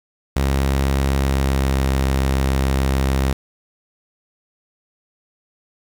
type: tone with pitch glide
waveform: sawtooth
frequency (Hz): 67.9 to 66.85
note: C#2 to C2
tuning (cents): -35 to +38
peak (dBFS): -12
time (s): 0.36-3.33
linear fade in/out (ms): 5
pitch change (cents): -27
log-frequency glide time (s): 1.15-1.86
effects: 7-bit